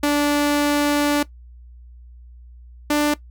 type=tone pair in turn; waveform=sawtooth; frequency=291.3 / 295.4 Hz; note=D4 / D4; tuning=-14 / +10 cents; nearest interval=unison; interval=24 cents; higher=second; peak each=-12 dBFS; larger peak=neither; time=0.03-1.23 / 2.9-3.14 s; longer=first; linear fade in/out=5 ms; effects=noise-tail reverb RT60 0.1 s tail -18 dB re dry + added 60 Hz sine -40 dBFS peak until 3.3 s